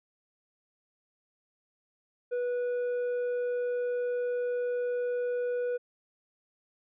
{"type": "tone with tanh clipping", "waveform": "sine", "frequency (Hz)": 489.5, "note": "B4", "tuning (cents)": -15, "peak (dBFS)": -29, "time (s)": [2.31, 5.78], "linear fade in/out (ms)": 20, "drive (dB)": 5, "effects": []}